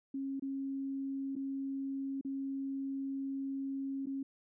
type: tone with dropouts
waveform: sine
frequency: 272 Hz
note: C#4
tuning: 33 cents flat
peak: -35 dBFS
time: 0.14-4.23 s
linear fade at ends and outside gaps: 5 ms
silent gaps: 0.397-0.422 / 1.355-1.362 / 2.212-2.248 / 4.059-4.068 s
effects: none